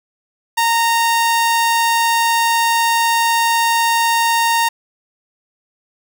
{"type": "tone", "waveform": "sawtooth", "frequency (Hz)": 924, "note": "A#5", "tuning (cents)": -16, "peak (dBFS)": -9, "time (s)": [0.57, 4.69], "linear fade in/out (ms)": 10, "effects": []}